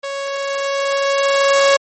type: tone with level ramp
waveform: sawtooth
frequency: 554.4 Hz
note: C#5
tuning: in tune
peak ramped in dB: -19 to -5 dBFS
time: 0.03-1.77 s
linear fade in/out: 10 ms
effects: MP3 32 kbps